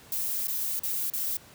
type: noise with dropouts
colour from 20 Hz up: violet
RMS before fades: -30 dBFS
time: 0.12-1.37 s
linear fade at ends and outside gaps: 2 ms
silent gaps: 0.472-0.481 / 0.794-0.834 / 1.101-1.135 s
effects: pink hiss -52 dBFS RMS until 1.54 s + high-pass 80 Hz 12 dB/octave